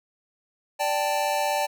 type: chord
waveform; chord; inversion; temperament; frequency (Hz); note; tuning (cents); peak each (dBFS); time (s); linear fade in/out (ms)
square; D suspended fourth; none; equal; 587.3 / 784 / 880; D5 / G5 / A5; 0 / 0 / 0; -28; 0.79-1.67; 20
effects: none